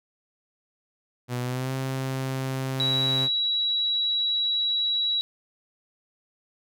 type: tone with pitch glide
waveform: sawtooth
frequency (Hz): 123.47 to 132.33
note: B2 to C3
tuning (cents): 0 to +20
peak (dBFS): -23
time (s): 1.28-3.29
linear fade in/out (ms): 50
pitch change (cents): +120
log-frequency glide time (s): 1.41-1.73
type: tone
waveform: sine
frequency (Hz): 3896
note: B7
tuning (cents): -24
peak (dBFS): -22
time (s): 2.8-5.21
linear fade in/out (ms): 0
effects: none